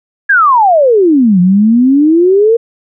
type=exponential two-way sweep; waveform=sine; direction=down then up; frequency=1686 to 174.61 to 471.6 Hz; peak=-4 dBFS; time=0.29-2.57 s; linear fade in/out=10 ms; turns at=1.4 s; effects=none